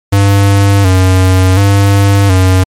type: tone with vibrato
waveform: square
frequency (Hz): 96.3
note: G2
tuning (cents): -30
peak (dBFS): -5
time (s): 0.12-2.64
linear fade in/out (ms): 10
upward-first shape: square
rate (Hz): 0.69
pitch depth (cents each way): 58
effects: MP3 64 kbps